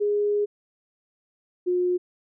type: tone pair in turn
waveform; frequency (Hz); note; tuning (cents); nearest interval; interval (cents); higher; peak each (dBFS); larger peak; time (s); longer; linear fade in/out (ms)
sine; 413.2 / 359; G#4 / F4; -9 / +48; major second; 243; first; -20; neither; 0-0.46 / 1.66-1.98; first; 20
effects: none